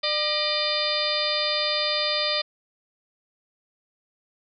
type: harmonic tone with a mistuned harmonic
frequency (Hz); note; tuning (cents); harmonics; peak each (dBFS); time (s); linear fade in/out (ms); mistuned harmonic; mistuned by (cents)
600; D5; +37; 1 / 2 / 3 / 4 / 5 / 6 / 7 / 8; -29 / -33 / -34 / -32 / -34 / -28 / -31 / -28; 0.03-2.42; 10; 3; +92
effects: none